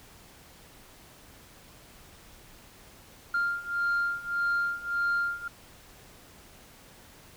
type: beating tone pair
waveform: sine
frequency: 1396.9 / 1398.6 Hz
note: F6 / F6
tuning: 0 / +2 cents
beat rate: 1.7 Hz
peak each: -29 / -27 dBFS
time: 3.34-5.48 s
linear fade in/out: 5 ms
effects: tanh soft clip ceiling -22 dBFS + pink hiss -53 dBFS RMS until 7.36 s